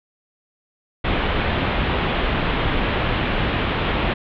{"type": "low-pass noise", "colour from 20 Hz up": "pink", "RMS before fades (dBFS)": -21, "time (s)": [1.04, 4.14], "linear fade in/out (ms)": 10, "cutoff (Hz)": 3500, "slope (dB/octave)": 48, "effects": []}